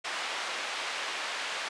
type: band-pass noise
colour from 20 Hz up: white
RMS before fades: -35 dBFS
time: 0.04-1.69 s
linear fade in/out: 10 ms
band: 600 to 3000 Hz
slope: 12 dB/octave
effects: resampled to 22050 Hz